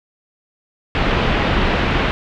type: low-pass noise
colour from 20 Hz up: pink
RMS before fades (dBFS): -17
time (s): 0.95-2.11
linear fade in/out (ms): 0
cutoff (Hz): 3300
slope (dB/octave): 24
effects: none